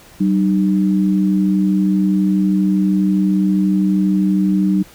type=tone pair together; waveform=sine; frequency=191.38 / 303.8 Hz; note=G3 / D#4; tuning=-41 / -41 cents; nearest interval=minor sixth; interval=800 cents; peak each=-13 / -18 dBFS; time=0.2-4.83 s; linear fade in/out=10 ms; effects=pink hiss -44 dBFS RMS until 4.94 s